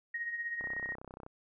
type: tone with tremolo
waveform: sine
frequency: 1875 Hz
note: A#6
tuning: 10 cents sharp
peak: -32 dBFS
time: 0.14-0.95 s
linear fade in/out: 5 ms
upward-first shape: triangle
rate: 16 Hz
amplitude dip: 65%
type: click train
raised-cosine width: 1 ms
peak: -32 dBFS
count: 22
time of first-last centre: 0.61-1.264 s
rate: 32.1 Hz
effects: none